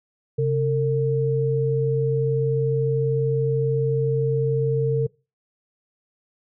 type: tone pair together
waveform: sine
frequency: 134.8 / 453.4 Hz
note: C#3 / A#4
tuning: -48 / -48 cents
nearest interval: octave + major sixth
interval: 2100 cents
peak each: -21 dBFS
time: 0.38-5.07 s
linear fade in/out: 10 ms
effects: noise-tail reverb RT60 0.3 s tail -23 dB re dry